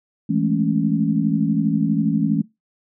sine chord, A major seventh, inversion second, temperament equal, 164.81 / 207.7 / 220 / 277.2 Hz, E3 / G#3 / A3 / C#4, 0 / 0 / 0 / 0 cents, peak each -22 dBFS, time 0.29-2.42 s, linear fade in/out 10 ms, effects noise-tail reverb RT60 0.2 s tail -21 dB re dry

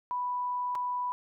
sine tone with dropouts, 987.8 Hz, B5, in tune, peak -29 dBFS, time 0.11-1.12 s, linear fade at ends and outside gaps 0 ms, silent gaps 0.751-0.755 s, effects none

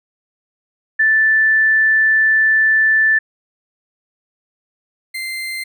sine / 35% pulse tone pair in turn, 1760 / 2083 Hz, A6 / C7, 0 / -8 cents, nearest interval minor third, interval 292 cents, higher second, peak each -10 / -21 dBFS, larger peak first, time 0.99-3.19 / 5.14-5.64 s, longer first, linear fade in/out 10 ms, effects none

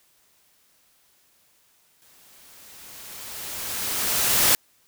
white noise with exponential growth, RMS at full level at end -17 dBFS, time 2.02-4.55 s, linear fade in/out 0 ms, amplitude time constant 550 ms, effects white hiss -62 dBFS RMS until 4.87 s

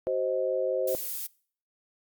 sine chord, C diminished, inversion second, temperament just, 376.7 / 523.3 / 627.9 Hz, Gb4 / C5 / Eb5, +31 / 0 / +16 cents, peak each -32 / -27 / -33 dBFS, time 0.07-0.95 s, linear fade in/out 0 ms
violet noise, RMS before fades -34 dBFS, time 0.87-1.27 s, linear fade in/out 10 ms
effects noise-tail reverb RT60 0.5 s tail -23 dB re dry + Opus 48 kbps

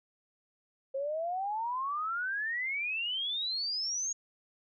sine exponential sweep, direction up, 530 to 6690 Hz, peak -31 dBFS, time 0.94-4.13 s, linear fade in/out 10 ms, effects none

